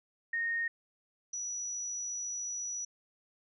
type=tone pair in turn; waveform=sine; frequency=1851 / 5877 Hz; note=A#6 / F#8; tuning=-13 / -13 cents; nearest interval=octave + minor sixth; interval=2000 cents; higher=second; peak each=-30 / -35 dBFS; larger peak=first; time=0.33-0.68 / 1.33-2.85 s; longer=second; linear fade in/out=5 ms; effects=none